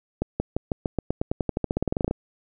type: accelerating click train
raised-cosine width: 2 ms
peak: -10 dBFS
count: 23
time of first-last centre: 0.22-2.111 s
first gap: 180 ms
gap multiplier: 0.92
effects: none